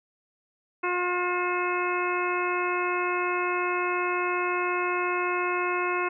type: harmonic tone with a mistuned harmonic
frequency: 357.1 Hz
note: F4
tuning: 39 cents sharp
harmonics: 1 / 2 / 3 / 4 / 5 / 6 / 7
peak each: -29 / -35 / -29 / -33 / -40 / -35 / -33 dBFS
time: 0.83-6.09 s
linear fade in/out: 10 ms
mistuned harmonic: 7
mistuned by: +56 cents
effects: none